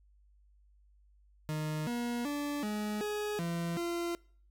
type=tone with pitch steps; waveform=40% pulse; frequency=154 / 239.4 / 290 / 210.5 / 418.8 / 169.7 / 343.2 Hz; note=D#3 / A#3 / D4 / G#3 / G#4 / F3 / F4; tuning=-17 / +46 / -22 / +24 / +15 / -49 / -30 cents; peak=-32 dBFS; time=1.49-4.15 s; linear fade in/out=0 ms; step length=380 ms; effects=noise-tail reverb RT60 0.5 s tail -24 dB re dry + added 50 Hz sine -61 dBFS peak until 4.5 s